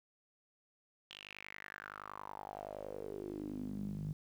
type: tone with band-pass filter sweep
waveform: sawtooth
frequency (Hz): 50.7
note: G#1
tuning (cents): -41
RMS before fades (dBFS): -45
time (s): 1.1-4.13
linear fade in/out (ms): 5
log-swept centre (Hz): 3200 to 150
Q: 5.8
effects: 11-bit